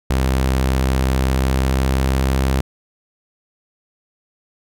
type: tone with pitch glide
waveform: sawtooth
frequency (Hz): 65.41 to 66.25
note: C2 to C2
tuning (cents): 0 to +22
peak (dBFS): -11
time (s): 0.1-2.61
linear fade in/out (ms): 5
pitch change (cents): +22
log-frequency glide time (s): 1.1-2.32
effects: none